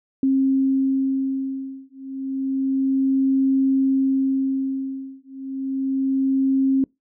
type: beating tone pair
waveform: sine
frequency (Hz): 267.8 / 268.1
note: C4 / C4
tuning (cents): +40 / +42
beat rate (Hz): 0.3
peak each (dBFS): -21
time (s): 0.23-6.84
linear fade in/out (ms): 2
effects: noise-tail reverb RT60 0.2 s tail -25 dB re dry